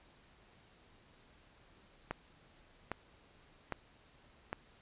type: click train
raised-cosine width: 0.5 ms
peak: -21 dBFS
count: 4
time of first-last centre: 2.11-4.529 s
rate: 1.24 Hz
effects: pink hiss -64 dBFS RMS until 4.81 s + resampled to 8000 Hz